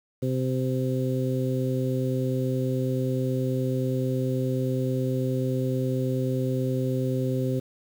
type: harmonic tone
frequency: 129.4 Hz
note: C3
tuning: 19 cents flat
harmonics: 1 / 2 / 3 / 4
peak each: -26 / -29 / -31 / -32 dBFS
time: 0.22-7.6 s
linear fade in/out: 10 ms
effects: 8-bit